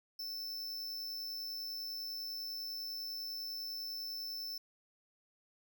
square tone with amplitude modulation, 5300 Hz, E8, 9 cents sharp, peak -38 dBFS, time 0.19-4.58 s, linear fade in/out 5 ms, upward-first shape sine, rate 110 Hz, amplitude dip 45%, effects none

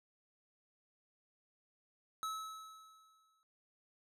square tone with exponential decay, 1295 Hz, E6, 31 cents flat, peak -37 dBFS, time 2.23-3.43 s, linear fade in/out 0 ms, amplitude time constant 260 ms, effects low-pass 12000 Hz 12 dB/octave

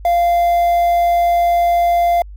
triangle tone with quantisation, 693 Hz, F5, 14 cents flat, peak -9 dBFS, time 0.05-2.22 s, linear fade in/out 2 ms, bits 6, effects added 50 Hz sine -31 dBFS peak until 2.36 s

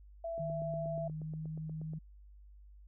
sine tone, 666 Hz, E5, 18 cents sharp, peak -36 dBFS, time 0.24-1.08 s, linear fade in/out 5 ms
click train, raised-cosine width 2 ms, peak -38 dBFS, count 14, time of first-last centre 0.38-1.935 s, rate 8.36 Hz
sine tone with pitch glide, 155.56 to 157.19 Hz, D#3 to D#3, 0 to +18 cents, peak -38 dBFS, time 0.39-1.99 s, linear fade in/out 10 ms, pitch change +18 cents, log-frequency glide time 1.15-1.47 s
effects added 50 Hz sine -53 dBFS peak until 2.87 s

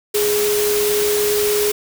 sine tone in noise, 417 Hz, G#4, 7 cents sharp, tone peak -16 dBFS, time 0.14-1.72 s, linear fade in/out 10 ms, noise white, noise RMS -22 dBFS, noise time 0.14-1.72 s, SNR +3 dB, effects none

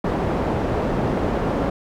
white low-pass noise, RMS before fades -22 dBFS, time 0.04-1.7 s, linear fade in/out 5 ms, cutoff 560 Hz, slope 12 dB/octave, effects none

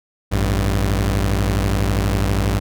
sawtooth tone pair together, 55.12 / 98 Hz, A1 / G2, +4 / 0 cents, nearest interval minor seventh, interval 996 cents, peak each -15 dBFS, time 0.31-2.6 s, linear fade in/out 20 ms, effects none

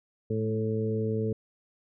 harmonic tone with a mistuned harmonic, 110 Hz, A2, in tune, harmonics 1 / 2 / 3 / 4 / 5, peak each -30 / -32 / -39 / -30 / -43 dBFS, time 0.3-1.33 s, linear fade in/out 5 ms, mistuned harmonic 2, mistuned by -19 cents, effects none

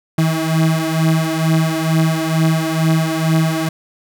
35% pulse beating tone pair, 159.7 / 161.9 Hz, D#3 / E3, +45 / -31 cents, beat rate 2.2 Hz, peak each -14 / -16 dBFS, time 0.18-3.69 s, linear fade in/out 5 ms, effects none

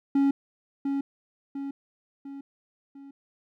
triangle tone with echo, 277.2 Hz, C#4, in tune, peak -17 dBFS, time 0.15-0.31 s, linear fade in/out 5 ms, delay 700 ms, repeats 4, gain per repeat -6 dB, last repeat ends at 3.11 s, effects none

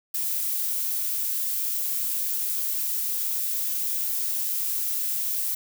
violet noise, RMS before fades -27 dBFS, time 0.14-5.55 s, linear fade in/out 5 ms, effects none

